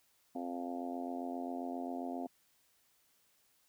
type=harmonic tone; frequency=87.5 Hz; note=F2; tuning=4 cents sharp; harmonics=3 / 4 / 5 / 6 / 7 / 8 / 9 / 10; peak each=-40 / -47 / -51 / -52 / -50 / -43 / -53 / -56 dBFS; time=0.35-2.27 s; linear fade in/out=5 ms; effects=white hiss -72 dBFS RMS until 3.68 s